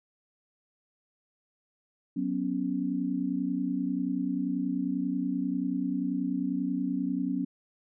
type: chord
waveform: sine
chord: F# suspended fourth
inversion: none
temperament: equal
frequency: 185 / 246.9 / 277.2 Hz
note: F#3 / B3 / C#4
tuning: 0 / 0 / 0 cents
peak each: -33 / -32 / -30 dBFS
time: 2.16-7.45 s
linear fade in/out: 10 ms
effects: none